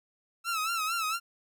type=tone with vibrato; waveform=sawtooth; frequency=1318.5 Hz; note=E6; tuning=in tune; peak=-25 dBFS; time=0.44-1.2 s; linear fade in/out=50 ms; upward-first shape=sine; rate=4.4 Hz; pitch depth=90 cents each way; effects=none